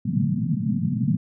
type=band-pass noise; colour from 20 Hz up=white; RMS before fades=-23 dBFS; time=0.05-1.17 s; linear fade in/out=5 ms; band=110 to 240 Hz; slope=96 dB/octave; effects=none